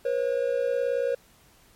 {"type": "tone pair together", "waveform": "triangle", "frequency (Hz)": [483.3, 542], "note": ["B4", "C#5"], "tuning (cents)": [-38, -39], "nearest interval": "major second", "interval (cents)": 199, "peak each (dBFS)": -24, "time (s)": [0.05, 1.15], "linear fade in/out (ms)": 5, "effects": ["pink hiss -58 dBFS RMS until 1.75 s", "MP3 64 kbps"]}